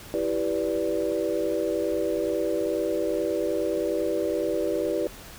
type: chord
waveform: sine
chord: E minor seventh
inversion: none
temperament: equal with one note detuned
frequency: 329.6 / 392 / 493.9 / 583.6 Hz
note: E4 / G4 / B4 / D5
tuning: 0 / 0 / 0 / -11 cents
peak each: -29 dBFS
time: 0.14-5.07 s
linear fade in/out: 0 ms
effects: pink hiss -44 dBFS RMS until 5.38 s